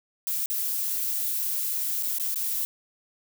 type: noise with dropouts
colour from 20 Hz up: violet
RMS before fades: -28 dBFS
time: 0.27-2.65 s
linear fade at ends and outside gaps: 0 ms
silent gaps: 0.459-0.5 / 2.026-2.033 / 2.184-2.198 / 2.344-2.358 s
effects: none